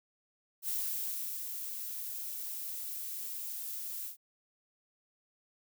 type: noise with ADSR envelope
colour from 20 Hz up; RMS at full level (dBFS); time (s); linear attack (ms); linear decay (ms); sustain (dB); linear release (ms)
violet; -34; 0.62-4.17; 66; 730; -6; 110
effects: none